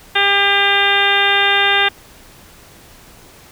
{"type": "harmonic tone", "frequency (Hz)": 400, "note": "G4", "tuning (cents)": 35, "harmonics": [1, 2, 3, 4, 5, 6, 7, 8, 9], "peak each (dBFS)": [-23, -19, -23, -17, -19, -22, -20, -23, -19], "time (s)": [0.15, 1.89], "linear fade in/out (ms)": 10, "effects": ["pink hiss -43 dBFS RMS until 3.51 s"]}